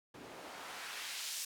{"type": "noise with band-pass filter sweep", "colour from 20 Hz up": "white", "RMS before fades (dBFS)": -45, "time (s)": [0.14, 1.45], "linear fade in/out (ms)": 5, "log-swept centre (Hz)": [260, 6200], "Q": 0.75, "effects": []}